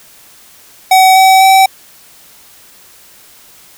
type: tone with pitch steps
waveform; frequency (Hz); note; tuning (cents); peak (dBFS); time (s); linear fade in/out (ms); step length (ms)
square; 755 / 761.6 / 768.2; F#5 / F#5 / G5; +35 / +50 / -35; -4; 0.91-1.66; 5; 250
effects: white hiss -41 dBFS RMS until 3.77 s